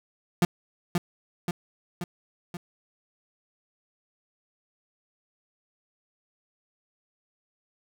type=tone with echo; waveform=35% pulse; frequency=174.61 Hz; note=F3; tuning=in tune; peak=-16 dBFS; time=0.42-0.45 s; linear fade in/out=2 ms; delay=530 ms; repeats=4; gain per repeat=-4 dB; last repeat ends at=2.57 s; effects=none